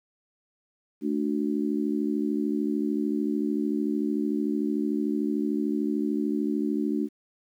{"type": "harmonic tone", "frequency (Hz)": 73.42, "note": "D2", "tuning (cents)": 0, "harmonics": [3, 4, 5], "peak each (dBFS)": [-28, -27, -32], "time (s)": [1.01, 7.09], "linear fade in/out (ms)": 50, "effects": ["10-bit"]}